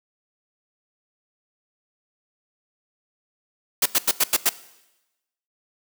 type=noise bursts; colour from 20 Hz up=white; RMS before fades=-18 dBFS; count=6; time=3.82-4.493 s; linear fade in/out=5 ms; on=38 ms; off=89 ms; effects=noise-tail reverb RT60 1.0 s tail -18 dB re dry + high-pass 200 Hz 12 dB/octave